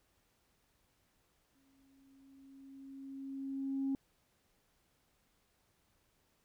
sine tone with exponential growth, 271.3 Hz, C#4, 37 cents flat, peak -30 dBFS, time 1.55-3.95 s, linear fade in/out 1 ms, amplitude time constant 520 ms, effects tanh soft clip ceiling -28 dBFS + pink hiss -75 dBFS RMS until 6.44 s

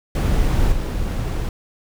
brown noise with level steps, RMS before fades -17 / -22 dBFS, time 0.15-1.49 s, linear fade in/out 2 ms, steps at 0.72 s, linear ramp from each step 5 ms, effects none

